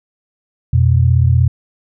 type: tone pair together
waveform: sine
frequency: 87.25 / 123.7 Hz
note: F2 / B2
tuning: -1 / +3 cents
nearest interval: tritone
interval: 604 cents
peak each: -11 dBFS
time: 0.73-1.48 s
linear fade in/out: 5 ms
effects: none